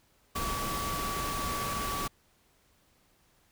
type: tone in noise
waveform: sine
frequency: 1143 Hz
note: D6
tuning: 47 cents flat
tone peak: -34 dBFS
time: 0.35-2.08 s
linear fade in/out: 10 ms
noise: pink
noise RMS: -35 dBFS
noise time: 0.35-2.08 s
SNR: -2 dB
effects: pink hiss -67 dBFS RMS until 3.51 s